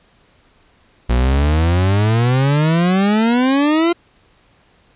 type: exponential sweep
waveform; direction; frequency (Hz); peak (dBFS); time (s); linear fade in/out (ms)
40% pulse; up; 58.4 to 349.2; -11; 1.09-3.93; 10
effects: pink hiss -54 dBFS RMS until 4.95 s + resampled to 8000 Hz